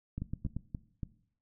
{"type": "two click trains", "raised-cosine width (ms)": 5, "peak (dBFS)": [-24, -23], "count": [4, 4], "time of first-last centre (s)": [[0.18, 1.032], [0.22, 0.566]], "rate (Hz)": [3.52, 8.67], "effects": ["noise-tail reverb RT60 0.6 s tail -18 dB re dry"]}